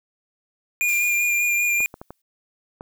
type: tone with vibrato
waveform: square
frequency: 2411 Hz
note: D7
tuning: 45 cents sharp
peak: -19 dBFS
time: 0.81-1.86 s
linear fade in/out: 0 ms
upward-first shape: sine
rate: 5.1 Hz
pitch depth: 19 cents each way
type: noise with exponential decay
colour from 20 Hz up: blue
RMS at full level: -33 dBFS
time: 0.88-2.22 s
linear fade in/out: 5 ms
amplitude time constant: 290 ms
type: clicks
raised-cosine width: 1 ms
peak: -22 dBFS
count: 5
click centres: 1.805 / 1.941 / 2.015 / 2.106 / 2.809 s
effects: none